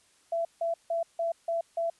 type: tone bursts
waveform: sine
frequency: 670 Hz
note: E5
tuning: 28 cents sharp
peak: -26 dBFS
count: 6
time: 0.32-1.9 s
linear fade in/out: 5 ms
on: 130 ms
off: 160 ms
effects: white hiss -64 dBFS RMS until 1.99 s + resampled to 24000 Hz